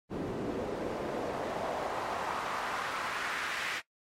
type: noise with band-pass filter sweep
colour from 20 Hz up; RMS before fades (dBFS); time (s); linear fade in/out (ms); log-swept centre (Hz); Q
pink; -35; 0.09-3.82; 50; 300 to 2000; 1.5
effects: noise-tail reverb RT60 0.1 s tail -18 dB re dry + MP3 64 kbps